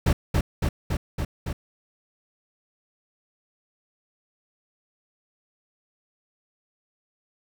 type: noise with echo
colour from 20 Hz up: brown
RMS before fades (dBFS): -19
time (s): 0.06-0.13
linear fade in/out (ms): 5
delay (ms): 280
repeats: 5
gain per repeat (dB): -2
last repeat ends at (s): 1.53
effects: none